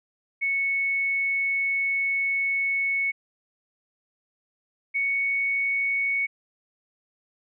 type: tone pair in turn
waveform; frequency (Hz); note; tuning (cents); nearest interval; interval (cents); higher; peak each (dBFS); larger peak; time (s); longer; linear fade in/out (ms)
sine; 2210 / 2222; C#7 / C#7; -6 / +4; unison; 10; second; -22; neither; 0.41-3.12 / 4.94-6.27; first; 20
effects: none